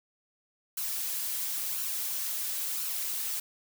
blue noise with flanger, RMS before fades -33 dBFS, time 0.77-3.4 s, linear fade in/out 5 ms, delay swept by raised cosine 0.7 to 5.5 ms, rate 0.97 Hz, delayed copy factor +0.5, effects none

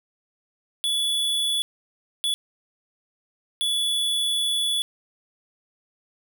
square tone bursts at uneven times, 3428 Hz, A7, 46 cents flat, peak -22 dBFS, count 3, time 0.84-1.62 / 2.24-2.34 / 3.61-4.82 s, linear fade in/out 0 ms, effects none

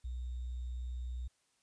sine tone with sample-and-hold, 61.5 Hz, B1, 7 cents flat, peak -37 dBFS, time 0.04-1.28 s, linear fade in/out 10 ms, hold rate 3675 Hz, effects white hiss -75 dBFS RMS until 1.62 s + resampled to 22050 Hz

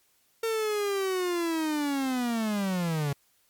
45% pulse linear sweep, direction down, 456.3 to 138.2 Hz, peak -26 dBFS, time 0.43-3.13 s, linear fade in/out 5 ms, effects white hiss -67 dBFS RMS until 3.49 s + MP3 96 kbps

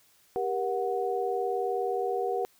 sine tone cluster, 394.3 / 473.8 / 737 Hz, G4 / A#4 / F#5, +10 / +28 / -7 cents, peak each -31 dBFS, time 0.36-2.45 s, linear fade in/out 0 ms, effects white hiss -63 dBFS RMS until 2.59 s

